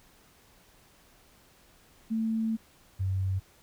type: tone pair in turn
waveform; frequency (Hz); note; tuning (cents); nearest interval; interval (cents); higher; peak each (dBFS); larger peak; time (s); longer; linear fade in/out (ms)
sine; 222.9 / 95.05; A3 / F#2; +23 / +47; octave + minor third; 1476; first; -26; neither; 2.1-2.57 / 2.99-3.4; first; 20
effects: pink hiss -60 dBFS RMS until 3.62 s